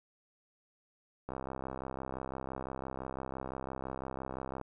click train, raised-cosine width 1 ms, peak -25 dBFS, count 220, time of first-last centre 1.29-4.613 s, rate 65.9 Hz, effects none

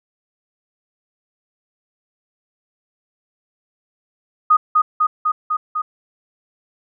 sine tone with echo, 1242 Hz, D#6, 3 cents flat, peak -8 dBFS, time 4.5-4.57 s, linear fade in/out 10 ms, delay 250 ms, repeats 5, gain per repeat -2 dB, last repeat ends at 5.82 s, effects none

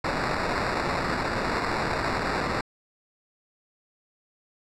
violet noise with sample-and-hold, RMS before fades -27 dBFS, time 0.04-2.61 s, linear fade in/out 5 ms, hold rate 3150 Hz, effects low-pass 5000 Hz 12 dB/octave

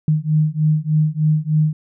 sine beating tone pair, 152.5 / 155.8 Hz, D#3 / D#3, -34 / +3 cents, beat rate 3.3 Hz, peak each -17 dBFS, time 0.08-1.73 s, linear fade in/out 2 ms, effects none

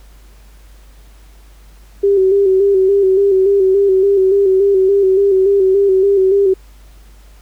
sine tone with vibrato, 388.8 Hz, G4, 14 cents flat, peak -8 dBFS, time 2.03-6.54 s, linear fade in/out 10 ms, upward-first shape square, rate 3.5 Hz, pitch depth 45 cents each way, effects added 50 Hz sine -39 dBFS peak until 7.41 s + pink hiss -50 dBFS RMS until 7.41 s

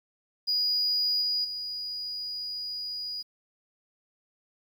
sine tone with level steps, 4903 Hz, D#8, 26 cents flat, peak -22 / -24 / -32 dBFS, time 0.47-3.23 s, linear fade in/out 20 ms, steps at 1.21 / 1.44 s, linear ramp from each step 10 ms, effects tanh soft clip ceiling -21 dBFS + 9-bit

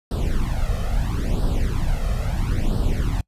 brown noise with flanger, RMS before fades -21 dBFS, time 0.11-3.21 s, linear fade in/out 2 ms, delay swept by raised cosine 0.22 to 1.62 ms, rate 0.75 Hz, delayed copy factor +0.85, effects noise-tail reverb RT60 0.1 s tail -25 dB re dry + resampled to 32000 Hz

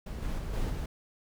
brown noise with level steps, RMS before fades -37 / -33 / -36 / -31 / -34 dBFS, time 0.06-0.86 s, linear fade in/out 5 ms, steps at 0.22 / 0.38 / 0.53 / 0.69 s, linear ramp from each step 10 ms, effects none

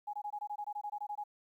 sine tone bursts, 831 Hz, G#5, 1 cent sharp, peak -36 dBFS, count 14, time 0.07-1.239 s, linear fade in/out 10 ms, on 64 ms, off 21 ms, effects 12-bit

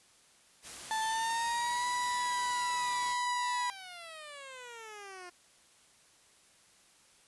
white noise, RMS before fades -45 dBFS, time 0.62-3.16 s, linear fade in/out 50 ms
35% pulse tone with pitch glide, 880 to 982.1 Hz, A5 to B5, 0 to -10 cents, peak -29 dBFS, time 0.91-3.7 s, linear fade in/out 0 ms, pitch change +190 cents, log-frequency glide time 1.02-1.86 s
10% pulse exponential sweep, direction down, 3201 to 350.6 Hz, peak -37 dBFS, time 1.01-5.3 s, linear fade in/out 10 ms
effects white hiss -63 dBFS RMS until 7.27 s + resampled to 24000 Hz

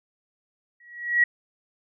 sine tone with exponential growth, 1916 Hz, A#6, 47 cents sharp, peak -13 dBFS, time 0.8-1.24 s, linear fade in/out 5 ms, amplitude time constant 95 ms, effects none

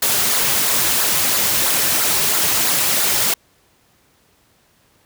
white noise with flanger, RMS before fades -17 dBFS, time 0.02-3.34 s, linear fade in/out 5 ms, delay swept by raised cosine 0.33 to 4.43 ms, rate 3 Hz, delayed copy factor -0.5, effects pink hiss -57 dBFS RMS until 5.05 s + high-pass 60 Hz 12 dB/octave

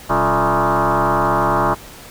sine tone with frequency modulation, 123.47 Hz, B2, in tune, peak -13 dBFS, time 0.09-1.75 s, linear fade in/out 20 ms, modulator 158 Hz, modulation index 7.7, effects pink hiss -38 dBFS RMS until 2.1 s

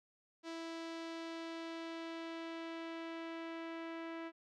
sawtooth tone with low-pass filter sweep, 329.6 Hz, E4, in tune, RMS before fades -45 dBFS, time 0.43-4.32 s, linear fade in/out 50 ms, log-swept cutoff 5200 to 2300 Hz, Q 1.2, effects none

